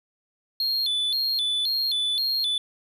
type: tone with vibrato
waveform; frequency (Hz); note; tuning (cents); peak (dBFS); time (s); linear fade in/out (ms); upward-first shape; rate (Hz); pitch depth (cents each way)
triangle; 3843; B7; -48; -21; 0.6-2.58; 2; square; 1.9; 170
effects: none